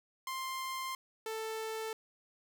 sawtooth tone pair in turn, 1051 / 441.9 Hz, C6 / A4, +7 / +7 cents, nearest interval octave + minor third, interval 1500 cents, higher first, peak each -33 / -33 dBFS, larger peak neither, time 0.27-0.95 / 1.26-1.93 s, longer first, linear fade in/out 2 ms, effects none

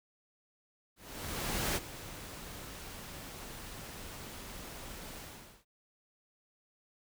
pink noise with ADSR envelope, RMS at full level -32 dBFS, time 0.96-5.65 s, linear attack 800 ms, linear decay 34 ms, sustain -14 dB, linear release 460 ms, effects none

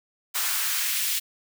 white noise with high-pass filter sweep, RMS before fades -26 dBFS, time 0.34-1.2 s, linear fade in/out 20 ms, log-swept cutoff 1000 to 2600 Hz, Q 1.2, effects none

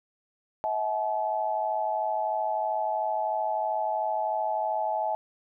sine tone cluster, 642 / 745 / 858 Hz, E5 / F#5 / A5, -46 / +12 / -44 cents, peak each -30 / -33 / -28 dBFS, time 0.64-5.15 s, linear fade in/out 0 ms, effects none

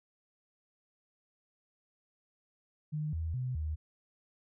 sine tone with pitch steps, 152.1 / 81.1 / 127.1 / 77.4 Hz, D#3 / E2 / C3 / D#2, -39 / -28 / -50 / -9 cents, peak -32 dBFS, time 2.92-3.76 s, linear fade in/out 20 ms, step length 210 ms, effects none

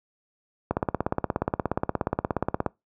click train, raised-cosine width 1 ms, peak -9 dBFS, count 34, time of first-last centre 0.71-2.663 s, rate 16.9 Hz, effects noise-tail reverb RT60 0.2 s tail -24 dB re dry + high-pass 60 Hz 12 dB/octave

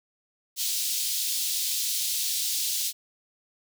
pink high-pass noise, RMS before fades -28 dBFS, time 0.56-2.93 s, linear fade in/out 50 ms, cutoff 3600 Hz, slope 24 dB/octave, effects none

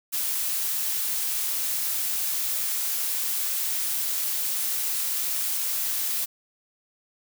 blue noise, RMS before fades -27 dBFS, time 0.12-6.26 s, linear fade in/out 20 ms, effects none

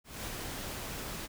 pink noise with ADSR envelope, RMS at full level -38 dBFS, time 0.04-1.28 s, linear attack 220 ms, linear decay 24 ms, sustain -2 dB, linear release 34 ms, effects none

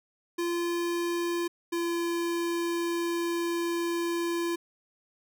square tone pair in turn, 344.1 / 340.9 Hz, F4 / F4, -26 / -42 cents, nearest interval unison, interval 16 cents, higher first, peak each -28 dBFS, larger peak neither, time 0.38-1.48 / 1.72-4.56 s, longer second, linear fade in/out 10 ms, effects none

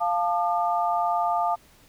sine chord, D minor, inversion first, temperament equal with one note detuned, 698.5 / 880 / 1204.9 Hz, F5 / A5 / D6, 0 / 0 / +44 cents, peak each -24 / -26 / -28 dBFS, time 0-1.56 s, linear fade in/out 20 ms, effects pink hiss -56 dBFS RMS until 1.88 s

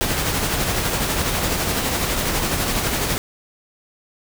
pink noise with tremolo, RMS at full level -20 dBFS, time 0.01-3.18 s, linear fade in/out 0 ms, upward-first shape sine, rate 12 Hz, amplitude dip 35%, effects none

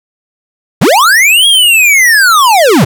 square linear two-way sweep, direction up then down, 98 to 3320 to 98 Hz, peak -4 dBFS, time 0.81-2.85 s, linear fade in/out 10 ms, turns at 1.47 s, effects 7-bit

